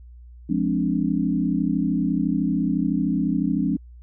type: chord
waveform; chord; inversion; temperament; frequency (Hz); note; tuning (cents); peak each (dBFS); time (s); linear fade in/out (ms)
sine; D half-diminished seventh; first; equal with one note detuned; 173.91 / 207.7 / 261.6 / 293.7; F3 / Ab3 / C4 / D4; -7 / 0 / 0 / 0; -25; 0.49-3.77; 10
effects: added 60 Hz sine -41 dBFS peak until 4.02 s